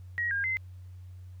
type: tone with pitch steps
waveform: sine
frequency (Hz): 1898 / 1615 / 2065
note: A#6 / G#6 / C7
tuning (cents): +31 / -49 / -23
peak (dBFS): -27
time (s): 0.18-0.57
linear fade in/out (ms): 0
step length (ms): 130
effects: added 91 Hz sine -43 dBFS peak until 1.4 s + pink hiss -69 dBFS RMS until 1.4 s